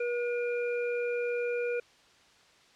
harmonic tone, 481.3 Hz, B4, 45 cents flat, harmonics 1 / 3 / 5, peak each -29 / -40 / -39 dBFS, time 0-1.8 s, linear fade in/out 5 ms, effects white hiss -60 dBFS RMS until 2.75 s + low-pass 5000 Hz 12 dB/octave

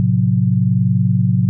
sine chord, F# diminished, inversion first, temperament equal with one note detuned, 110 / 130.81 / 181.09 Hz, A2 / C3 / F#3, 0 / 0 / -37 cents, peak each -16 dBFS, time 0-1.49 s, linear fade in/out 0 ms, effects none

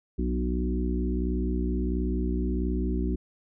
harmonic tone with a mistuned harmonic, 61.5 Hz, B1, 7 cents flat, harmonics 1 / 3 / 4 / 5 / 6, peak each -27 / -32 / -33 / -34 / -35 dBFS, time 0.18-3.16 s, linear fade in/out 10 ms, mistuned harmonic 5, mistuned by -16 cents, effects none

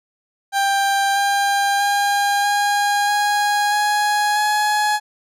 30% pulse tone with pitch steps, 791 / 799.3 / 807.6 / 816.1 / 824.6 / 833.2 / 841.9 Hz, G5 / G5 / G#5 / G#5 / G#5 / G#5 / G#5, +15 / +33 / -49 / -31 / -13 / +5 / +23 cents, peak -13 dBFS, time 0.52-5 s, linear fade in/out 50 ms, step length 640 ms, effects low-pass 12000 Hz 12 dB/octave

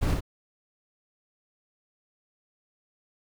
brown noise with echo, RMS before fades -24 dBFS, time 0.01-0.15 s, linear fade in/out 20 ms, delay 58 ms, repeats 1, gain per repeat -3 dB, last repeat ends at 0.208 s, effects none

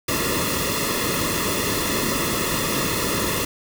pink noise with comb filter, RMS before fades -23 dBFS, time 0.08-3.45 s, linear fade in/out 5 ms, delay 1.3 ms, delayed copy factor -0.85, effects none

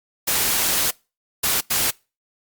white noise bursts at uneven times, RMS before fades -20 dBFS, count 3, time 0.27-0.91 / 1.43-1.61 / 1.7-1.91 s, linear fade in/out 10 ms, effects noise-tail reverb RT60 0.3 s tail -25 dB re dry + Opus 48 kbps

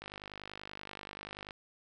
click train, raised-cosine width 0.3 ms, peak -27 dBFS, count 76, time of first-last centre 0.02-1.508 s, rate 50.4 Hz, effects none

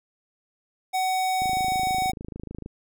square tone, 750 Hz, F#5, 23 cents sharp, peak -23 dBFS, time 0.93-2.12 s, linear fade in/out 20 ms
click train, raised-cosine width 3 ms, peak -23 dBFS, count 34, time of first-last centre 1.42-2.661 s, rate 26.6 Hz
effects none

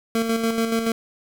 25% pulse tone with tremolo, 227.1 Hz, A#3, 45 cents flat, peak -15 dBFS, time 0.15-0.92 s, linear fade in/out 2 ms, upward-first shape square, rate 7 Hz, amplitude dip 45%, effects 8-bit

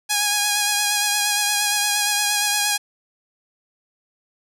5% pulse tone with vibrato, 826 Hz, G#5, 10 cents flat, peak -6 dBFS, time 0.09-2.78 s, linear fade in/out 20 ms, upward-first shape sine, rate 8.6 Hz, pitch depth 23 cents each way, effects none

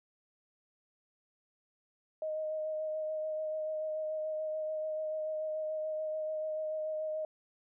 sine tone with vibrato, 622.3 Hz, D#5, in tune, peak -33 dBFS, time 2.22-7.25 s, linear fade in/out 2 ms, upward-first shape sine, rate 6.9 Hz, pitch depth 15 cents each way, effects none

